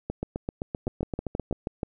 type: two click trains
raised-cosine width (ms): 2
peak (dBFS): -16 / -15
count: 12 / 7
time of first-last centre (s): 0.1-1.527 / 0.87-1.832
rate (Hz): 7.71 / 6.24
effects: none